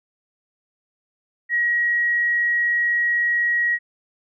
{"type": "tone", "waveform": "sine", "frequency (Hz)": 1902, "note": "A#6", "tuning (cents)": 34, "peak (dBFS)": -17, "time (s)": [1.49, 3.79], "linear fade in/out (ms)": 50, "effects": []}